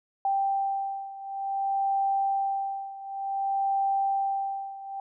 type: beating tone pair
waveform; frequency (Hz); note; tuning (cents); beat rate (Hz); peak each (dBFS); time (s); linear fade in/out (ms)
sine; 785 / 785.55; G5 / G5; +2 / +3; 0.55; -27 / -30; 0.25-5; 2
effects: none